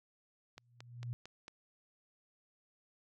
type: tone with exponential growth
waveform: sine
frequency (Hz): 120.3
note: B2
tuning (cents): -45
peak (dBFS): -35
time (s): 0.57-1.13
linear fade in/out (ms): 0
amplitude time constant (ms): 120
type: click train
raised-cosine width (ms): 0.2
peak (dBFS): -32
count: 5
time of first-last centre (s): 0.58-1.481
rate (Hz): 4.44
effects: none